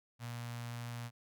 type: tone with notch filter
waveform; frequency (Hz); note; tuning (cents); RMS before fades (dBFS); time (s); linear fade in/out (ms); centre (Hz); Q
sawtooth; 119.1; A#2; +38; -43; 0.19-1.11; 50; 370; 0.61
effects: none